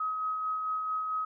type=tone with tremolo; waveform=sine; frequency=1269 Hz; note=D#6; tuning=34 cents sharp; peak=-28 dBFS; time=0-1.25 s; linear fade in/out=5 ms; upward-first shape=sine; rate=4.5 Hz; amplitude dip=30%; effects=none